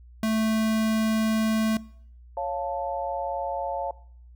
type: tone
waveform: square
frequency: 220 Hz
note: A3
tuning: in tune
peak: -23 dBFS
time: 0.23-1.77 s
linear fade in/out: 2 ms
type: chord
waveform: sine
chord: Db augmented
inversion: none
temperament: equal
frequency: 554.4 / 698.5 / 880 Hz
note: Db5 / F5 / A5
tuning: 0 / 0 / 0 cents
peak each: -31 dBFS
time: 2.37-3.91 s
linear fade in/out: 2 ms
effects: noise-tail reverb RT60 0.6 s tail -21 dB re dry + added 60 Hz sine -46 dBFS peak until 4.35 s